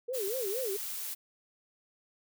sine tone with vibrato, 450.7 Hz, A4, 42 cents sharp, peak -32 dBFS, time 0.08-0.77 s, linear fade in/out 10 ms, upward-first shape sine, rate 4.3 Hz, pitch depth 280 cents each way
blue noise, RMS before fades -38 dBFS, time 0.13-1.15 s, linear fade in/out 20 ms
effects none

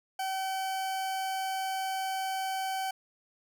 40% pulse tone, 765 Hz, G5, 42 cents flat, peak -30 dBFS, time 0.19-2.91 s, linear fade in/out 5 ms, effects none

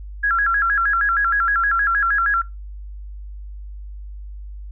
sine tone with vibrato, 1504 Hz, F#6, 28 cents sharp, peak -15 dBFS, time 0.23-2.42 s, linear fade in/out 10 ms, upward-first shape square, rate 6.4 Hz, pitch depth 170 cents each way, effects noise-tail reverb RT60 0.2 s tail -21 dB re dry + added 50 Hz sine -31 dBFS peak until 4.71 s

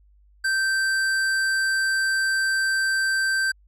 sine tone with tanh clipping, 1560 Hz, G6, 9 cents flat, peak -22 dBFS, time 0.44-3.52 s, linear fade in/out 10 ms, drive 18 dB, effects added 50 Hz sine -53 dBFS peak until 3.67 s + low-pass 12000 Hz 12 dB/octave

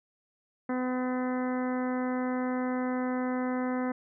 harmonic tone, 253.1 Hz, B3, 43 cents sharp, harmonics 1 / 2 / 3 / 4 / 5 / 6 / 7 / 8, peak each -29 / -35 / -39 / -41 / -43 / -45 / -46 / -47 dBFS, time 0.69-3.92 s, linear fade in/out 5 ms, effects none

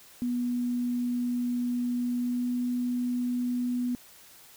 sine tone with pitch glide, 244 to 245.8 Hz, B3 to B3, -21 to -8 cents, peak -26 dBFS, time 0.22-3.95 s, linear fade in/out 0 ms, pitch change +13 cents, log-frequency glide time 2.17-2.46 s, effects white hiss -53 dBFS RMS until 4.56 s

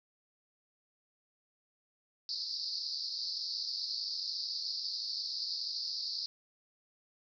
pink band-pass noise, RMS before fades -38 dBFS, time 2.29-6.26 s, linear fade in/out 0 ms, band 4300 to 5100 Hz, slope 96 dB/octave, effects none

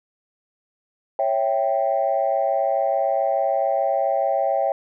sine chord, C# diminished, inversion none, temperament equal with one note detuned, 552.4 / 659.3 / 784 Hz, C#5 / E5 / G5, -6 / 0 / 0 cents, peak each -22 dBFS, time 1.19-4.72 s, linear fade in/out 2 ms, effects tanh soft clip ceiling -10 dBFS

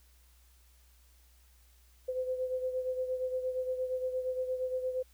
sine beating tone pair, 510 / 518.6 Hz, C5 / C5, -44 / -15 cents, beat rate 8.6 Hz, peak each -32 / -39 dBFS, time 2.08-5.03 s, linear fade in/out 10 ms, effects added 61 Hz sine -60 dBFS peak until 5.13 s + white hiss -67 dBFS RMS until 5.13 s

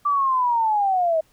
sine linear sweep, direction down, 1174.7 to 624 Hz, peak -17 dBFS, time 0.05-1.21 s, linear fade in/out 10 ms, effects pink hiss -60 dBFS RMS until 1.32 s

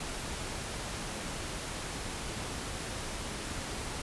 pink noise, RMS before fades -38 dBFS, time 0-4.02 s, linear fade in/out 5 ms, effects resampled to 24000 Hz

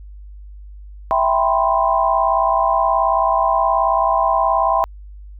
sine chord, C major seventh, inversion first, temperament equal, 659.3 / 784 / 987.8 / 1046.5 Hz, E5 / G5 / B5 / C6, 0 / 0 / 0 / 0 cents, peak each -19 dBFS, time 1.11-4.84 s, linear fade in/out 0 ms, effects added 50 Hz sine -34 dBFS peak until 5.39 s

